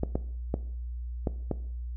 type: clicks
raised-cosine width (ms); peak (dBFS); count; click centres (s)
2; -14; 5; 0.034 / 0.155 / 0.541 / 1.272 / 1.513
effects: noise-tail reverb RT60 0.6 s tail -17 dB re dry + added 60 Hz sine -33 dBFS peak until 1.96 s